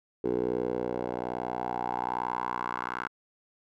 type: tone with band-pass filter sweep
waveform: 10% pulse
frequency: 61.2 Hz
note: B1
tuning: 15 cents flat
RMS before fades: -32 dBFS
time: 0.24-3.08 s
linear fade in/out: 5 ms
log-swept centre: 410 to 1300 Hz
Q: 4.2
effects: none